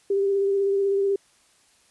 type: tone with vibrato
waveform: sine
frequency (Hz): 395.4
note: G4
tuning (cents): +15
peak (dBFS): -19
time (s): 0.1-1.16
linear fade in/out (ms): 5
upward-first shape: sine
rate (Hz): 16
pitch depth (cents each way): 20
effects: white hiss -60 dBFS RMS until 1.9 s + resampled to 24000 Hz